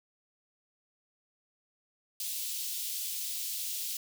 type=high-pass noise; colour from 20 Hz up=white; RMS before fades=-36 dBFS; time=2.2-3.97 s; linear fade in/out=2 ms; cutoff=3000 Hz; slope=24 dB/octave; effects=none